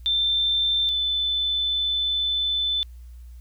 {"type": "tone pair in turn", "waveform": "sine", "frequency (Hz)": [3564, 3517], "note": ["A7", "A7"], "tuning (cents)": [22, -1], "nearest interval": "unison", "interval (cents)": 23, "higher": "first", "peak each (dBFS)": [-19, -21], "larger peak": "first", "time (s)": [[0.06, 0.89], [0.89, 2.83]], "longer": "second", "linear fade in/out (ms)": 0, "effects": ["added 60 Hz sine -39 dBFS peak until 3.4 s", "white hiss -64 dBFS RMS until 3.4 s"]}